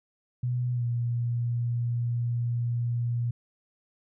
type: tone with pitch glide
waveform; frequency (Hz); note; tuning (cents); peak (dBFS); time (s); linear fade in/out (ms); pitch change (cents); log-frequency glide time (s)
sine; 123.47 to 119.26; B2 to A#2; 0 to +40; -25; 0.43-3.31; 5; -60; 0.73-0.84
effects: none